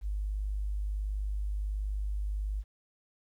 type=tone; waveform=sine; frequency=50.7 Hz; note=G#1; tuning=41 cents flat; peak=-30 dBFS; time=0.01-2.64 s; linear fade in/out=50 ms; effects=11-bit